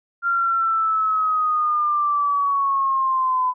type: linear sweep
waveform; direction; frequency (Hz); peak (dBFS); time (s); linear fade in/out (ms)
sine; down; 1391 to 1003; -17; 0.22-3.54; 50
effects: none